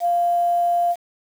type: tone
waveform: sine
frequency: 696 Hz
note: F5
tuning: 6 cents flat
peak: -16 dBFS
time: 0-0.96 s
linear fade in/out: 50 ms
effects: 7-bit